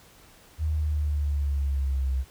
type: exponential sweep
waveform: sine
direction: down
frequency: 78.4 to 64.9 Hz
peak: -23 dBFS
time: 0.58-2.25 s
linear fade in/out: 50 ms
effects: pink hiss -54 dBFS RMS until 2.3 s